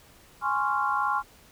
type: chord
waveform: sine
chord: Db major seventh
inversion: second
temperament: equal with one note detuned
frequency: 830.6 / 1046.5 / 1108.7 / 1386.5 Hz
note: Ab5 / C6 / Db6 / F6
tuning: 0 / 0 / 0 / -13 cents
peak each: -29 dBFS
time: 0.41-1.23 s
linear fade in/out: 50 ms
effects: pink hiss -55 dBFS RMS until 1.51 s